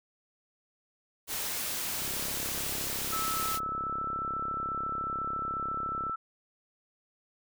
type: noise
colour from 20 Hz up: white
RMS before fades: -34 dBFS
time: 1.27-3.6 s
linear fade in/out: 50 ms
type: click train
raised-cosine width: 2 ms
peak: -29 dBFS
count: 140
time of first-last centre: 2.02-6.096 s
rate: 34.1 Hz
type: tone with pitch glide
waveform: sine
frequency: 1307 to 1324.5 Hz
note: E6 to E6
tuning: -15 to +8 cents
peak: -31 dBFS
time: 3.12-6.16 s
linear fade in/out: 10 ms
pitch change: +23 cents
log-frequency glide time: 3.63-4.13 s
effects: none